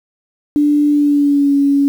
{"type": "tone with pitch glide", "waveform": "sine", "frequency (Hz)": [293.7, 280.9], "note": ["D4", "C#4"], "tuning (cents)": [0, 23], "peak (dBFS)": -9, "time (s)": [0.56, 1.88], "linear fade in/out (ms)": 0, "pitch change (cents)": -77, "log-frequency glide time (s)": [0.9, 1.54], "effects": ["7-bit"]}